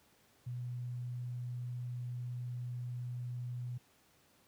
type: tone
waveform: sine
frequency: 122.8 Hz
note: B2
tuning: 9 cents flat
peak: -37 dBFS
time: 0.46-3.78 s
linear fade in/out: 10 ms
effects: pink hiss -68 dBFS RMS until 4.47 s + high-pass 80 Hz 12 dB/octave